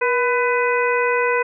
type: harmonic tone with a mistuned harmonic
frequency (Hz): 500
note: B4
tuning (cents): +21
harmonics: 1 / 2 / 3 / 4 / 5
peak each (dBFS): -19 / -22 / -24 / -25 / -26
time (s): 0.01-1.43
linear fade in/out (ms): 10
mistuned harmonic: 1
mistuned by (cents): -63
effects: none